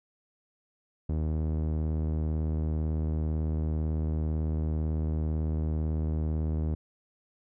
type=tone with low-pass filter; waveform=sawtooth; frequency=78 Hz; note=D#2; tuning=5 cents sharp; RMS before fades=-29 dBFS; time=1.09-6.75 s; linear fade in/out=5 ms; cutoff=420 Hz; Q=0.59; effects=none